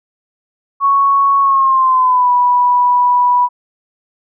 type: tone with pitch glide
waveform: sine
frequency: 1108.7 to 982.1 Hz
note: C#6 to B5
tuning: 0 to -10 cents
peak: -8 dBFS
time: 0.8-3.49 s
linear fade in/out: 50 ms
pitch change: -210 cents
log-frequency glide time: 1.41-2.31 s
effects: none